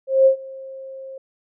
sine tone with ADSR envelope, 533 Hz, C5, 32 cents sharp, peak -8 dBFS, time 0.07-1.18 s, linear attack 190 ms, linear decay 99 ms, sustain -24 dB, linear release 4 ms, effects none

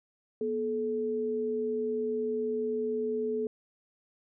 sine tone pair together, 241.7 / 432 Hz, B3 / A4, -37 / -32 cents, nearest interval minor seventh, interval 1005 cents, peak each -35 / -29 dBFS, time 0.41-3.47 s, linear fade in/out 2 ms, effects none

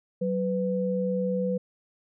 sine tone pair together, 187.2 / 498.6 Hz, F#3 / B4, +20 / +16 cents, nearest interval octave + perfect fourth, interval 1696 cents, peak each -27 dBFS, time 0.21-1.58 s, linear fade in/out 10 ms, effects none

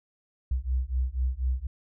sine beating tone pair, 61.74 / 65.84 Hz, B1 / C2, 0 / +11 cents, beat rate 4.1 Hz, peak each -28 dBFS, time 0.51-1.67 s, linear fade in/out 5 ms, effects none

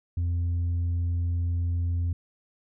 sine tone, 86.2 Hz, F2, 22 cents flat, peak -21 dBFS, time 0.17-2.13 s, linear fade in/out 5 ms, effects tanh soft clip ceiling -23 dBFS

